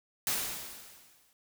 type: noise with exponential decay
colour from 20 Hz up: white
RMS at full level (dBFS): -29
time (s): 0.27-1.33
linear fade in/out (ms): 1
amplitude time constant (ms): 230
effects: none